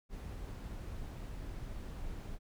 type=noise; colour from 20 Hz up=brown; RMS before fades=-43 dBFS; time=0.09-2.39 s; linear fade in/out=50 ms; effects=none